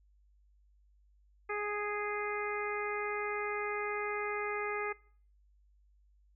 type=harmonic tone with a mistuned harmonic; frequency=415.3 Hz; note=G#4; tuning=in tune; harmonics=1 / 2 / 3 / 4 / 5 / 6; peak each=-37 / -42 / -40 / -43 / -41 / -45 dBFS; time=1.49-4.93 s; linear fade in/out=10 ms; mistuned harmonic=6; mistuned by=-18 cents; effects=noise-tail reverb RT60 0.5 s tail -23 dB re dry + added 50 Hz sine -63 dBFS peak until 6.35 s